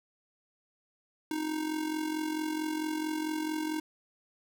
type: tone with amplitude modulation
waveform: square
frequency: 311.1 Hz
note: D#4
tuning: in tune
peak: -29 dBFS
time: 1.31-3.8 s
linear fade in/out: 2 ms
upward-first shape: sine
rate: 44.5 Hz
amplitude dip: 60%
effects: none